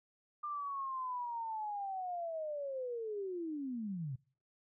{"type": "linear sweep", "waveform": "sine", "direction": "down", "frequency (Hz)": [1200, 123.47], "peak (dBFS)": -37, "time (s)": [0.43, 4.16], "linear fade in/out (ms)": 10, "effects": ["noise-tail reverb RT60 0.4 s tail -22 dB re dry"]}